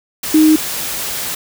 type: tone in noise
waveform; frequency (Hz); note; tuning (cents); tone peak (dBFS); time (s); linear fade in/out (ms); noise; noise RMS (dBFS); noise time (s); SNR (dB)
sine; 311.1; D#4; 0; -6; 0.34-0.56; 5; white; -22; 0.23-1.35; +13
effects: none